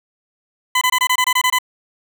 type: tone bursts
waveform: 20% pulse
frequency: 1008 Hz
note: B5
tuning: 35 cents sharp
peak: -8 dBFS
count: 10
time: 0.75-1.587 s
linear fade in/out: 5 ms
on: 63 ms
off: 23 ms
effects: none